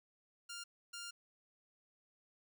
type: tone bursts at uneven times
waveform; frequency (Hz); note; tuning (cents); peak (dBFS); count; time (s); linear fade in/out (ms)
10% pulse; 1400; F6; +4; -37; 2; 0.49-0.64 / 0.93-1.11; 10
effects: none